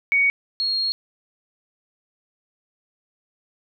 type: tone pair in turn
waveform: sine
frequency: 2239 / 4276 Hz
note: C#7 / C8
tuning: +17 / +37 cents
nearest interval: major seventh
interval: 1120 cents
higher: second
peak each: -15 / -20 dBFS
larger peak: first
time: 0.12-0.3 / 0.6-0.92 s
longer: second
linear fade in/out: 0 ms
effects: none